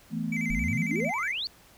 sine chord, E suspended fourth, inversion none, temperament equal, 164.81 / 220 / 246.9 Hz, E3 / A3 / B3, 0 / 0 / 0 cents, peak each -33 / -31 / -34 dBFS, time 0.1-1.12 s, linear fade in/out 50 ms
triangle tone with vibrato, 2181 Hz, C#7, 29 cents flat, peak -29 dBFS, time 0.32-1.32 s, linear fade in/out 5 ms, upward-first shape square, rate 11 Hz, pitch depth 88 cents each way
sine exponential sweep, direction up, 34.65 to 4699 Hz, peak -29 dBFS, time 0.5-1.47 s, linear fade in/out 0 ms
effects pink hiss -56 dBFS RMS until 1.77 s

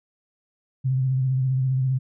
sine tone with vibrato, 130.81 Hz, C3, in tune, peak -19 dBFS, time 0.84-1.99 s, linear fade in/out 20 ms, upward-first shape triangle, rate 15 Hz, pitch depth 48 cents each way, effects none

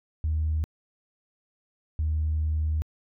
sine tone pair in turn, 78 / 77.59 Hz, D#2 / D#2, +5 / -4 cents, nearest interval unison, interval 9 cents, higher first, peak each -22 dBFS, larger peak neither, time 0.24-0.64 / 1.99-2.82 s, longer second, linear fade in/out 0 ms, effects tanh soft clip ceiling -19 dBFS

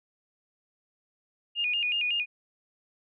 sine tone with vibrato, 2637 Hz, E7, in tune, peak -25 dBFS, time 1.55-2.26 s, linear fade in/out 50 ms, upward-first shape square, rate 5.4 Hz, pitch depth 120 cents each way, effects none

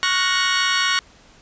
20% pulse chord, Gb major seventh, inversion second, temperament equal with one note detuned, 1108.7 / 1415.6 / 1480 / 1864.7 Hz, Db6 / F6 / Gb6 / Bb6, 0 / +23 / 0 / 0 cents, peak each -17 / -22 / -17 / -17 dBFS, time 0.03-0.99 s, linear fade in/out 0 ms, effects pink hiss -50 dBFS RMS until 1.41 s + resampled to 16000 Hz

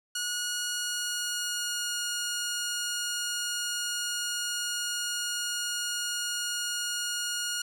10% pulse tone with pitch glide, 1448 to 1433.9 Hz, F#6 to F6, -38 to +45 cents, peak -21 dBFS, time 0.15-7.62 s, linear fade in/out 5 ms, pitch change -17 cents, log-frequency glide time 0.68-2.04 s, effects none

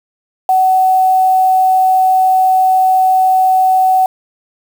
sine tone with quantisation, 751 Hz, F#5, 26 cents sharp, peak -7 dBFS, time 0.49-4.06 s, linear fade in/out 2 ms, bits 5, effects none

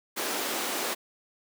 pink high-pass noise, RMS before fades -31 dBFS, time 0.16-0.95 s, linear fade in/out 20 ms, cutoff 280 Hz, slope 24 dB/octave, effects none

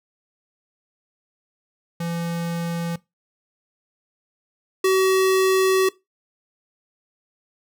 square tone pair in turn, 169.3 / 378.9 Hz, E3 / F#4, +46 / +41 cents, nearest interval octave + major second, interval 1395 cents, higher second, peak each -25 / -16 dBFS, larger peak second, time 2-2.96 / 4.84-5.89 s, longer second, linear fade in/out 5 ms, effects noise-tail reverb RT60 0.2 s tail -20 dB re dry

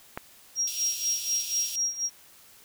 click, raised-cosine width 0.5 ms, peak -17 dBFS, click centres 0.175 s
sine tone with tremolo, 5630 Hz, F8, 13 cents sharp, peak -23 dBFS, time 0.55-2.1 s, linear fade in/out 50 ms, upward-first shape sine, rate 4.1 Hz, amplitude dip 80%
pink high-pass noise, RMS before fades -37 dBFS, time 0.67-1.76 s, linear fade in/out 5 ms, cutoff 2600 Hz, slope 96 dB/octave
effects white hiss -54 dBFS RMS until 2.64 s

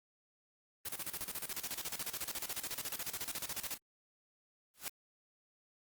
white noise with tremolo, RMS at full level -39 dBFS, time 0.85-3.78 s, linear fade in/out 10 ms, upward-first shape square, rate 14 Hz, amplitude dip 75%
white noise with exponential growth, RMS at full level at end -36 dBFS, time 4.74-4.88 s, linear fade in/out 0 ms, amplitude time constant 30 ms
effects Opus 24 kbps

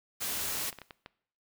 white noise, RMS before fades -34 dBFS, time 0.2-0.71 s, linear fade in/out 20 ms
clicks, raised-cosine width 0.3 ms, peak -28 dBFS, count 7, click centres 0.613 / 0.657 / 0.728 / 0.787 / 0.817 / 0.908 / 1.061 s
effects noise-tail reverb RT60 0.6 s tail -20 dB re dry

